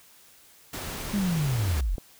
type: noise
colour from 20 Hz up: pink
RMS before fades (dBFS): -35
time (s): 0.73-1.81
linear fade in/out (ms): 5
type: linear sweep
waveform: sine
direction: down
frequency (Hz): 210.5 to 34.65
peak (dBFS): -23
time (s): 1.13-1.96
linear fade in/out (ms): 10
type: click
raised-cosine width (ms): 2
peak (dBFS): -22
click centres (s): 1.982
effects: white hiss -55 dBFS RMS until 2.19 s